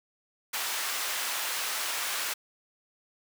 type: high-pass noise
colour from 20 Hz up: pink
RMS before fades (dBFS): -32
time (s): 0.53-2.34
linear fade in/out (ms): 10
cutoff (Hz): 1100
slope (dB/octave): 12
effects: none